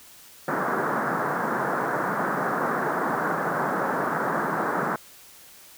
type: band-pass noise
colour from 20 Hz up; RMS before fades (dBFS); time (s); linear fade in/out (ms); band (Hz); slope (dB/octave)
white; -26; 0.48-4.96; 2; 140 to 1600; 48
effects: white hiss -49 dBFS RMS until 5.77 s